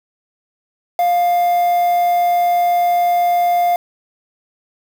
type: tone with quantisation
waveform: triangle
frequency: 703 Hz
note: F5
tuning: 11 cents sharp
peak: -10 dBFS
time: 0.99-3.76 s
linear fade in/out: 2 ms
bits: 5
effects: none